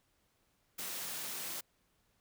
white high-pass noise, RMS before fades -41 dBFS, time 0.78-1.61 s, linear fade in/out 10 ms, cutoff 130 Hz, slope 24 dB/octave, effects pink hiss -75 dBFS RMS until 2.2 s

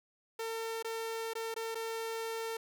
sawtooth tone with dropouts, 452 Hz, A4, 47 cents sharp, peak -32 dBFS, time 0.39-2.57 s, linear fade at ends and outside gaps 5 ms, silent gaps 0.826-0.845 / 1.335-1.352 / 1.542-1.562 / 1.747-1.753 s, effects none

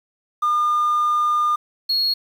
triangle tone pair in turn, 1210 / 4312 Hz, D#6 / C#8, -49 / -49 cents, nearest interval octave + minor seventh, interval 2200 cents, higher second, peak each -13 / -15 dBFS, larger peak first, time 0.42-1.56 / 1.89-2.14 s, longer first, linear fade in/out 10 ms, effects tanh soft clip ceiling -12 dBFS + 8-bit

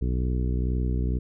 harmonic tone, 62.1 Hz, B1, 10 cents sharp, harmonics 1 / 2 / 3 / 4 / 5 / 6 / 7, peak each -24 / -30 / -34 / -36 / -38 / -40 / -41 dBFS, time 0.01-1.19 s, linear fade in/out 10 ms, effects none

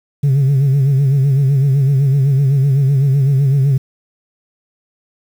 sine tone with vibrato, 137.3 Hz, C#3, 16 cents flat, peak -7 dBFS, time 0.23-3.78 s, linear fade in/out 10 ms, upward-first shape sine, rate 7.9 Hz, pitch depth 82 cents each way, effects tanh soft clip ceiling -8 dBFS + 7-bit

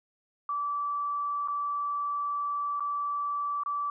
sine tone with dropouts, 1158 Hz, D6, 25 cents flat, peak -28 dBFS, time 0.49-3.9 s, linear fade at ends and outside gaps 2 ms, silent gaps 1.476-1.483 / 2.797-2.805 / 3.635-3.66 s, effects none

